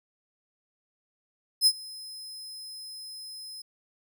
sawtooth tone with ADSR envelope, 5100 Hz, D#8, 42 cents sharp, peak -13 dBFS, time 1.61-3.62 s, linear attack 54 ms, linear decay 56 ms, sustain -24 dB, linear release 6 ms, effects none

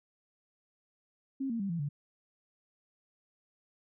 sine tone with pitch steps, 269.4 / 230.5 / 197.21 / 168.73 / 144.37 Hz, C#4 / A#3 / G3 / E3 / D3, -49 / -19 / +11 / +41 / -29 cents, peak -31 dBFS, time 1.4-1.89 s, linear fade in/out 10 ms, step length 98 ms, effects none

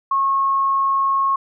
sine tone, 1090 Hz, C#6, 29 cents flat, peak -15 dBFS, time 0.11-1.36 s, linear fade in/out 5 ms, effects none

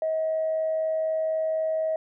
sine tone with amplitude modulation, 636 Hz, D#5, 38 cents sharp, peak -21 dBFS, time 0.02-1.96 s, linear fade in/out 2 ms, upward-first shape sine, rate 104 Hz, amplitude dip 30%, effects tanh soft clip ceiling -18 dBFS

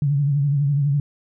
sine tone with vibrato, 142.5 Hz, C#3, 48 cents sharp, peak -16 dBFS, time 0.02-1 s, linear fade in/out 2 ms, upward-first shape triangle, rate 12 Hz, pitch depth 85 cents each way, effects none

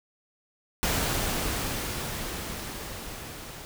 pink noise with level ramp, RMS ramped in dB -26 to -42 dBFS, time 0.83-3.65 s, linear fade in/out 0 ms, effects none

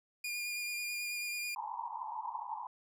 sawtooth tone with vibrato, 2422 Hz, D#7, 47 cents flat, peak -33 dBFS, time 0.24-1.55 s, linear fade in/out 5 ms, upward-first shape sine, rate 9.2 Hz, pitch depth 17 cents each way
pink band-pass noise, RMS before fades -41 dBFS, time 1.56-2.67 s, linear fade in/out 2 ms, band 850 to 1000 Hz, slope 96 dB/octave
effects none

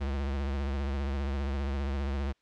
square tone with vibrato, 69.3 Hz, C#2, in tune, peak -30 dBFS, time 0-2.33 s, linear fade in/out 20 ms, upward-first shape triangle, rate 15 Hz, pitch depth 90 cents each way, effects white hiss -73 dBFS RMS until 2.41 s + low-pass 4000 Hz 12 dB/octave

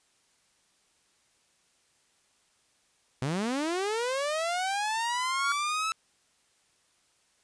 sawtooth linear sweep, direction up, 122.4 to 1318.5 Hz, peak -24 dBFS, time 3.22-5.92 s, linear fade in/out 0 ms
triangle tone with exponential growth, 1396.9 Hz, F6, in tune, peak -23 dBFS, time 4.92-5.52 s, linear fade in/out 1 ms, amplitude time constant 130 ms
effects white hiss -68 dBFS RMS until 7.43 s + resampled to 22050 Hz

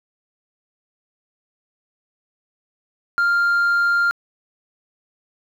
sine tone, 1396.9 Hz, F6, in tune, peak -12 dBFS, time 3.18-4.11 s, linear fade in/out 0 ms, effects tanh soft clip ceiling -14 dBFS + 8-bit

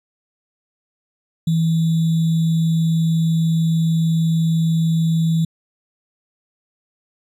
sine tone with sample-and-hold, 163.2 Hz, E3, 17 cents flat, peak -14 dBFS, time 1.47-5.45 s, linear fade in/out 5 ms, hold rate 3675 Hz, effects resampled to 32000 Hz

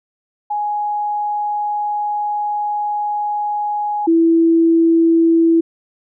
sine tone pair in turn, 833 / 330.6 Hz, G#5 / E4, +5 / +5 cents, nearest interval octave + major third, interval 1600 cents, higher first, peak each -17 / -9 dBFS, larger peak second, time 0.5-4.07 / 4.07-5.61 s, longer first, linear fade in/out 10 ms, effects none

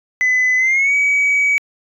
sine tone with pitch glide, 2012 to 2271 Hz, B6 to C#7, +32 to +41 cents, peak -10 dBFS, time 0.21-1.58 s, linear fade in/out 0 ms, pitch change +209 cents, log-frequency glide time 0.57-0.94 s, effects tanh soft clip ceiling -10 dBFS

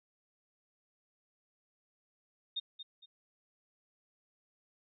sine tone with echo, 3678 Hz, A#7, 24 cents flat, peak -33 dBFS, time 2.56-2.6 s, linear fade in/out 10 ms, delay 230 ms, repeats 2, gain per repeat -10 dB, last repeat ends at 3.06 s, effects none

